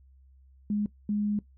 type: tone bursts at uneven times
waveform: sine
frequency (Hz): 207.7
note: G#3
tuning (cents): 0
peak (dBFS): -25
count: 2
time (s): 0.7-0.86 / 1.09-1.39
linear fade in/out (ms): 2
effects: noise-tail reverb RT60 0.1 s tail -18 dB re dry + added 66 Hz sine -54 dBFS peak until 1.57 s